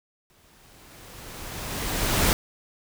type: noise with exponential growth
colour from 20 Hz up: pink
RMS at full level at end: -20 dBFS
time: 0.3-2.33 s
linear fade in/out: 0 ms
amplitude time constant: 440 ms
effects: none